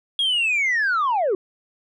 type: linear sweep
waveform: sine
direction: down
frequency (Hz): 3322 to 350.5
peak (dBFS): -16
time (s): 0.19-1.35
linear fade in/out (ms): 2
effects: tanh soft clip ceiling -16 dBFS